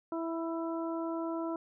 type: harmonic tone with a mistuned harmonic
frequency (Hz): 329.6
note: E4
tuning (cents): 0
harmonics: 1 / 2 / 3 / 4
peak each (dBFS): -34 / -39 / -42 / -45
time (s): 0.12-1.56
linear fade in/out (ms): 2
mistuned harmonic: 4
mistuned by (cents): +15
effects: none